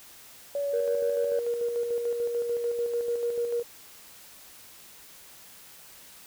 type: tone with vibrato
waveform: sine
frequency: 567 Hz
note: C#5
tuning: 39 cents sharp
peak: -26 dBFS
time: 0.55-1.39 s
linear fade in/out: 2 ms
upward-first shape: triangle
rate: 5.7 Hz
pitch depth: 9 cents each way
type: tone with tremolo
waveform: sine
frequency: 474.3 Hz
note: A#4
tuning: 30 cents sharp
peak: -24 dBFS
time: 0.73-3.63 s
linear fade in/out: 10 ms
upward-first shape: square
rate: 6.8 Hz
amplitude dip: 40%
effects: tanh soft clip ceiling -17 dBFS + white hiss -50 dBFS RMS until 6.26 s